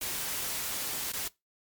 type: noise with dropouts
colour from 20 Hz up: white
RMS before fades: -34 dBFS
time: 0.01-1.28 s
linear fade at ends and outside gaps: 5 ms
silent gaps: 1.121-1.133 s
effects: noise-tail reverb RT60 0.2 s tail -21 dB re dry + MP3 96 kbps